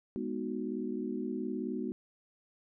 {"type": "chord", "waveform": "sine", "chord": "G# minor seventh", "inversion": "none", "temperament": "equal", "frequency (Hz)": [207.7, 246.9, 311.1, 370], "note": ["G#3", "B3", "D#4", "F#4"], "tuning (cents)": [0, 0, 0, 0], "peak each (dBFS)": [-39, -37, -40, -39], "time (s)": [0.16, 1.92], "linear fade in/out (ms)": 0, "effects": []}